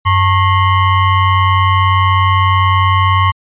square ring-modulated tone, 497.6 Hz, B4, 13 cents sharp, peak -6 dBFS, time 0.05-3.32 s, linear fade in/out 20 ms, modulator 592 Hz, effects resampled to 8000 Hz

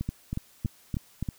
two click trains, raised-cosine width 5 ms, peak -18 / -17 dBFS, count 5 / 5, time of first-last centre 0.01-1.288 / 0.09-1.226 s, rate 3.13 / 3.52 Hz, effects white hiss -58 dBFS RMS until 1.38 s

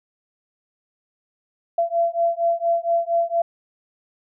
sine beating tone pair, 676 / 680.3 Hz, E5 / F5, +43 / -46 cents, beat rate 4.3 Hz, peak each -21 dBFS, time 1.78-3.42 s, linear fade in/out 5 ms, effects none

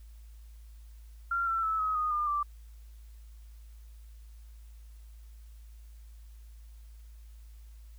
sine tone with pitch steps, 1380 / 1343 / 1307.1 / 1272.1 / 1238 / 1204.8 / 1172.6 Hz, F6 / E6 / E6 / D#6 / D#6 / D6 / D6, -21 / +32 / -15 / +38 / -9 / +44 / -3 cents, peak -27 dBFS, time 1.31-2.43 s, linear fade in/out 5 ms, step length 160 ms, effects added 55 Hz sine -47 dBFS peak until 7.98 s + white hiss -67 dBFS RMS until 7.98 s

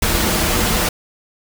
pink noise with comb filter, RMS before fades -17 dBFS, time 0.02-0.89 s, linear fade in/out 5 ms, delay 7.3 ms, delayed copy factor -0.5, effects none

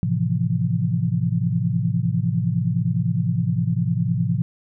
sine chord, F major seventh, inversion first, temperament equal, 110 / 130.81 / 164.81 / 174.61 Hz, A2 / C3 / E3 / F3, 0 / 0 / 0 / 0 cents, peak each -24 dBFS, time 0.03-4.42 s, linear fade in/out 0 ms, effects none

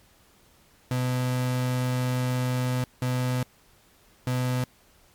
35% pulse tone bursts at uneven times, 126.2 Hz, B2, 38 cents sharp, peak -22 dBFS, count 3, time 0.91-2.84 / 3.02-3.43 / 4.27-4.64 s, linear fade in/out 2 ms, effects pink hiss -59 dBFS RMS until 5.14 s + MP3 96 kbps

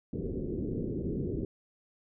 white low-pass noise, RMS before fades -34 dBFS, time 0.13-1.45 s, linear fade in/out 2 ms, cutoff 430 Hz, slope 48 dB/octave, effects none

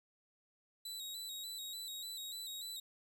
sawtooth tone with vibrato, 3880 Hz, B7, 31 cents flat, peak -40 dBFS, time 0.85-2.8 s, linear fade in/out 5 ms, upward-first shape square, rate 3.4 Hz, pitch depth 45 cents each way, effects 12-bit

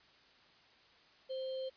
sine tone with sample-and-hold, 523.3 Hz, C5, in tune, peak -37 dBFS, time 1.29-1.7 s, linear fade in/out 20 ms, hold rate 3675 Hz, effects white hiss -64 dBFS RMS until 1.76 s + resampled to 11025 Hz

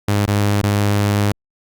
sawtooth tone with dropouts, 102.4 Hz, G#2, 24 cents flat, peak -10 dBFS, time 0.08-1.32 s, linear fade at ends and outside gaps 5 ms, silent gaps 0.261-0.277 / 0.616-0.632 s, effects Opus 48 kbps

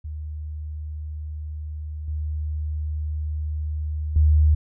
sine tone with level steps, 76.2 Hz, D#2, 36 cents flat, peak -29 / -24 / -13 dBFS, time 0.04-4.55 s, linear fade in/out 10 ms, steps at 2.08 / 4.16 s, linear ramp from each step 2 ms, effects none

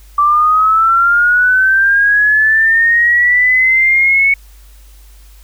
sine linear sweep, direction up, 1161 to 2221 Hz, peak -7 dBFS, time 0.18-4.34 s, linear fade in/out 5 ms, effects added 50 Hz sine -37 dBFS peak until 5.43 s + white hiss -48 dBFS RMS until 5.43 s

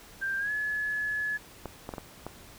sine tone with pitch glide, 1582 to 1705.4 Hz, G6 to G#6, +15 to +45 cents, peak -28 dBFS, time 0.21-1.38 s, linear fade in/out 20 ms, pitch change +130 cents, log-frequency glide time 0.38-0.51 s
clicks, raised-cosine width 1 ms, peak -22 dBFS, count 5, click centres 1.657 / 1.891 / 1.938 / 1.982 / 2.266 s
effects pink hiss -51 dBFS RMS until 2.58 s

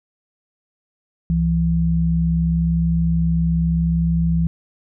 sine tone pair together, 67.19 / 166.4 Hz, C2 / E3, +47 / +17 cents, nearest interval octave + major third, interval 1570 cents, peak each -21 / -16 dBFS, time 1.3-4.47 s, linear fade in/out 0 ms, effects none

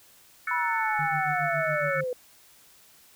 sine chord, F# minor seventh, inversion third, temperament equal, 1318.5 / 1480 / 1760 / 2217 Hz, E6 / F#6 / A6 / C#7, 0 / 0 / 0 / 0 cents, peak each -32 dBFS, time 0.47-2.01 s, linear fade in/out 5 ms
sine linear sweep, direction down, 985 to 490.8 Hz, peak -27 dBFS, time 0.51-2.13 s, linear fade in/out 2 ms
sine tone with tremolo, 150.6 Hz, D3, 44 cents sharp, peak -31 dBFS, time 0.99-2.04 s, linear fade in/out 0 ms, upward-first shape sine, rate 7.2 Hz, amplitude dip 95%
effects white hiss -56 dBFS RMS until 3.15 s

